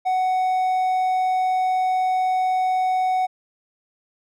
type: tone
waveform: triangle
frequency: 744 Hz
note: F#5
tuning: 9 cents sharp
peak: -16 dBFS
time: 0.05-3.27 s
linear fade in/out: 20 ms
effects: none